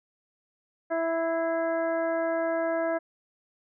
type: harmonic tone with a mistuned harmonic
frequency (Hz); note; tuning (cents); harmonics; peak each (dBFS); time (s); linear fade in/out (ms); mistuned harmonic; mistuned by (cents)
329.5; E4; -1; 1 / 2 / 3 / 4 / 5 / 6; -32 / -26 / -38 / -39 / -37 / -45; 0.9-2.99; 20; 6; +67
effects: none